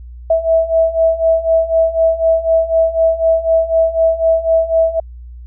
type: beating tone pair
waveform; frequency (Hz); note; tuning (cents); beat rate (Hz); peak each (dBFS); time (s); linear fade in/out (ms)
sine; 651 / 655; E5 / E5; -22 / -11; 4; -15 / -12; 0.3-5; 5
effects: added 60 Hz sine -30 dBFS peak until 5.46 s